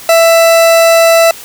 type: tone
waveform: 40% pulse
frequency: 663 Hz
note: E5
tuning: 10 cents sharp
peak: -3 dBFS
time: 0.09-1.31 s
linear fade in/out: 2 ms
effects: white hiss -30 dBFS RMS until 1.44 s